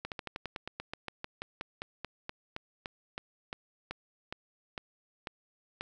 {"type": "slowing click train", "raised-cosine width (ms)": 0.3, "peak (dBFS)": -21, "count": 26, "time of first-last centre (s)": [0.05, 5.81], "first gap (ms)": 68, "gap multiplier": 1.09, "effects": []}